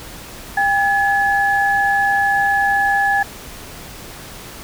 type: tone pair together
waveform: sine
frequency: 800.2 / 1704 Hz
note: G5 / G#6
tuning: +35 / +44 cents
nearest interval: octave + minor second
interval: 1309 cents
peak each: -16 dBFS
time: 0.57-3.23 s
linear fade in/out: 5 ms
effects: pink hiss -35 dBFS RMS until 4.63 s